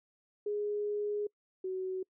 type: tone pair in turn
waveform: sine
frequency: 415 / 374.5 Hz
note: G#4 / F#4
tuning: -1 / +21 cents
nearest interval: major second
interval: 178 cents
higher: first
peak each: -31 / -33 dBFS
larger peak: first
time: 0.46-1.27 / 1.64-2.03 s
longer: first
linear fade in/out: 5 ms
effects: noise-tail reverb RT60 0.1 s tail -26 dB re dry